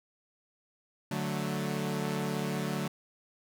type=chord; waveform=sawtooth; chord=D major; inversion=none; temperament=equal; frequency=146.83 / 185 / 220 Hz; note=D3 / F#3 / A3; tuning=0 / 0 / 0 cents; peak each=-31 / -31 / -32 dBFS; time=1.11-2.88 s; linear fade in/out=5 ms; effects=none